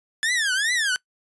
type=tone with vibrato; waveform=sawtooth; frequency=1723 Hz; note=A6; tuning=37 cents flat; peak=-17 dBFS; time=0.23-0.96 s; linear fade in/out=0 ms; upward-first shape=triangle; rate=2.5 Hz; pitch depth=290 cents each way; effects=noise-tail reverb RT60 0.1 s tail -22 dB re dry + resampled to 24000 Hz